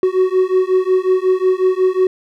triangle beating tone pair, 369.8 / 375.3 Hz, F#4 / F#4, -1 / +25 cents, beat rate 5.5 Hz, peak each -13 dBFS, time 0.03-2.07 s, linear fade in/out 2 ms, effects none

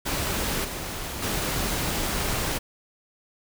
pink noise with level steps, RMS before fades -27 / -33 / -27 dBFS, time 0.05-2.59 s, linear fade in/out 20 ms, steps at 0.64 / 1.22 s, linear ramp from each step 10 ms, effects none

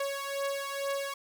sawtooth beating tone pair, 554.4 / 556.6 Hz, C#5 / C#5, 0 / +7 cents, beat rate 2.2 Hz, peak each -30 / -32 dBFS, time 0-1.14 s, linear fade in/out 5 ms, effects none

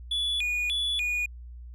triangle tone with vibrato, 2900 Hz, F#7, 35 cents flat, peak -24 dBFS, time 0.11-1.26 s, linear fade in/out 5 ms, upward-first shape square, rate 1.7 Hz, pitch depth 290 cents each way, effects added 60 Hz sine -40 dBFS peak until 1.74 s

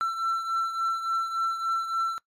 triangle beating tone pair, 1342 / 1345.5 Hz, E6 / E6, +31 / +35 cents, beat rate 3.5 Hz, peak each -24 / -31 dBFS, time 0.01-2.18 s, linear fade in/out 0 ms, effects noise-tail reverb RT60 0.1 s tail -20 dB re dry + MP3 64 kbps

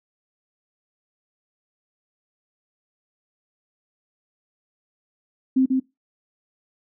sine tone with echo, 261.6 Hz, C4, in tune, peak -14 dBFS, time 5.56-5.66 s, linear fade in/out 10 ms, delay 140 ms, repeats 1, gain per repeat -3 dB, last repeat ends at 5.8 s, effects noise-tail reverb RT60 0.2 s tail -21 dB re dry

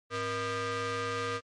sawtooth ring-modulated tone, 370 Hz, F#4, in tune, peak -24 dBFS, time 0.1-1.41 s, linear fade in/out 50 ms, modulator 845 Hz, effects low-pass 6000 Hz 12 dB/octave + MP3 48 kbps

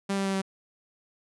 sawtooth tone with pitch steps, 197 / 195.53 / 194.06 / 192.61 Hz, G3 / G3 / G3 / G3, +9 / -4 / -17 / -30 cents, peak -22 dBFS, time 0.09-0.418 s, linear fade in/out 10 ms, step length 82 ms, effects resampled to 24000 Hz

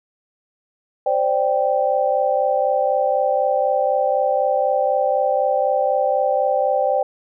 sine chord, C suspended second, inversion none, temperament equal, 523.3 / 587.3 / 784 Hz, C5 / D5 / G5, 0 / 0 / 0 cents, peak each -20 dBFS, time 1.06-7.03 s, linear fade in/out 5 ms, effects none

